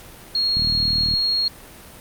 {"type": "tone", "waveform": "sine", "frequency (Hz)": 4289, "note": "C8", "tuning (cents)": 42, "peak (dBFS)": -17, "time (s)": [0.35, 1.48], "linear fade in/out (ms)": 2}
{"type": "click train", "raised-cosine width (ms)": 5, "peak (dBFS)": -16, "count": 23, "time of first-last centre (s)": [0.57, 1.138], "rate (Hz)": 38.7}
{"effects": ["pink hiss -42 dBFS RMS until 2 s", "Opus 48 kbps"]}